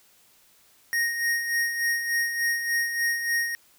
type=tone with tremolo; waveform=square; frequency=1865 Hz; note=A#6; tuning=in tune; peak=-22 dBFS; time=0.93-3.55 s; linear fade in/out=0 ms; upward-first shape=sine; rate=3.4 Hz; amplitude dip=55%; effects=white hiss -59 dBFS RMS until 3.78 s